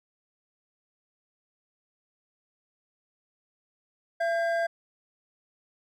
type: tone pair together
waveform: triangle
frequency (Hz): 674 / 1603.1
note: E5 / G6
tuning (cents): +38 / +38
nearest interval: octave + minor third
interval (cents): 1500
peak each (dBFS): -23 / -30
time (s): 4.2-4.67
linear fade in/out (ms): 10
effects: none